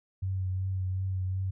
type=tone with vibrato; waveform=sine; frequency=94 Hz; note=F#2; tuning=28 cents sharp; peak=-28 dBFS; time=0.22-1.51 s; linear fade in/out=10 ms; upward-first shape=triangle; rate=2.7 Hz; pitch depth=28 cents each way; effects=none